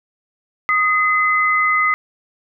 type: tone pair together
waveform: sine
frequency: 1245 / 2040 Hz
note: D#6 / C7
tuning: +1 / -44 cents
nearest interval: major sixth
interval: 855 cents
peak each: -16 dBFS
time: 0.69-1.94 s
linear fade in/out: 0 ms
effects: none